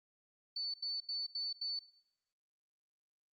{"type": "tone bursts", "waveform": "sine", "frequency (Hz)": 4494, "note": "C#8", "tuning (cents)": 23, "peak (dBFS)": -36, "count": 5, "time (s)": [0.56, 1.792], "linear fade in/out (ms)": 5, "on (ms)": 180, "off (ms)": 83, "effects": ["noise-tail reverb RT60 0.7 s tail -18 dB re dry", "Opus 32 kbps"]}